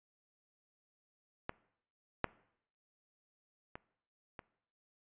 clicks, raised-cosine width 0.5 ms, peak -22 / -15 / -29 / -30 dBFS, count 4, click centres 1.494 / 2.243 / 3.755 / 4.392 s, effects noise-tail reverb RT60 0.7 s tail -21 dB re dry + resampled to 8000 Hz

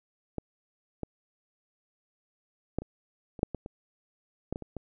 clicks, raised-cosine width 2 ms, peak -19 / -20 / -15 / -27 / -29 / -9 / -20 / -26 / -18 / -22 / -27 / -23 dBFS, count 12, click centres 0.383 / 1.033 / 2.786 / 2.82 / 3.392 / 3.431 / 3.547 / 3.661 / 4.526 / 4.559 / 4.623 / 4.767 s, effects none

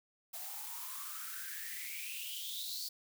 blue noise with high-pass filter sweep, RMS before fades -43 dBFS, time 0.33-2.89 s, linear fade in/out 10 ms, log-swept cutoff 680 to 4600 Hz, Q 9.5, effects none

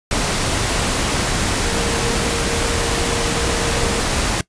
sine tone in noise, 466.2 Hz, A#4, in tune, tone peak -25 dBFS, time 1.64-4 s, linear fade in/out 2 ms, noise pink, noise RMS -19 dBFS, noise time 0.11-4.41 s, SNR -9 dB, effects noise-tail reverb RT60 0.1 s tail -20 dB re dry + resampled to 22050 Hz

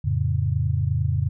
sine chord, F augmented, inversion none, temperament equal, 87.31 / 110 / 138.59 Hz, F2 / A2 / C#3, 0 / 0 / 0 cents, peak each -24 dBFS, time 0.04-1.29 s, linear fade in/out 10 ms, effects none

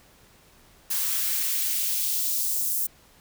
blue noise with high-pass filter sweep, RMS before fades -26 dBFS, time 0.9-2.87 s, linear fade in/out 10 ms, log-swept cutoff 790 to 8400 Hz, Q 0.91, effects pink hiss -56 dBFS RMS until 3.2 s

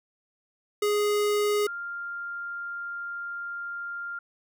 square / sine tone pair in turn, 415.3 / 1396.9 Hz, G#4 / F6, 0 / 0 cents, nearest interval octave + major sixth, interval 2100 cents, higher second, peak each -23 / -32 dBFS, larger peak first, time 0.82-1.67 / 1.67-4.19 s, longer second, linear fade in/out 5 ms, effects none

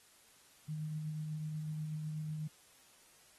sine tone with tremolo, 154.3 Hz, D#3, 14 cents flat, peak -36 dBFS, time 0.68-2.48 s, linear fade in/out 10 ms, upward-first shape sine, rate 8.1 Hz, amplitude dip 25%, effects white hiss -64 dBFS RMS until 3.38 s + AAC 32 kbps

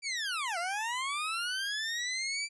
20% pulse linear two-way sweep, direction down then up, 2349 to 667 to 2349 Hz, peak -27 dBFS, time 0.02-2.49 s, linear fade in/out 50 ms, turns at 0.58 s, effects resampled to 24000 Hz

